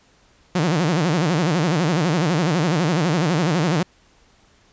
sawtooth tone with vibrato, 164.81 Hz, E3, in tune, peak -13 dBFS, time 0.55-3.83 s, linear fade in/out 5 ms, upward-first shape sine, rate 12 Hz, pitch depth 210 cents each way, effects pink hiss -56 dBFS RMS until 4.72 s + resampled to 16000 Hz

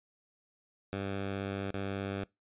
10% pulse tone with dropouts, 98.3 Hz, G2, 5 cents sharp, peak -26 dBFS, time 0.93-2.24 s, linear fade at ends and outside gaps 0 ms, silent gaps 1.705-1.743 s, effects noise-tail reverb RT60 0.2 s tail -23 dB re dry + resampled to 8000 Hz

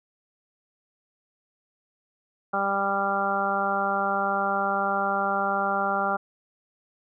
harmonic tone, 197.6 Hz, G3, 14 cents sharp, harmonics 1 / 2 / 3 / 4 / 5 / 6 / 7, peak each -34 / -35 / -31 / -27 / -36 / -30 / -28 dBFS, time 2.53-6.17 s, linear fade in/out 10 ms, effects none

